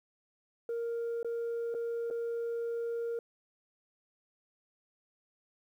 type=tone with dropouts; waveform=sine; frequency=466.2 Hz; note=A#4; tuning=in tune; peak=-30 dBFS; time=0.69-3.19 s; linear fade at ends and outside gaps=2 ms; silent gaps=1.23-1.246 / 1.742-1.748 / 2.102-2.109 s; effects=tanh soft clip ceiling -31 dBFS + 11-bit